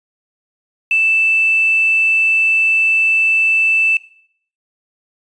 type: tone with quantisation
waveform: sine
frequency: 2645 Hz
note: E7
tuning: 5 cents sharp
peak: -11 dBFS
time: 0.91-3.97 s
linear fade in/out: 2 ms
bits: 6
effects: noise-tail reverb RT60 0.6 s tail -18 dB re dry + resampled to 22050 Hz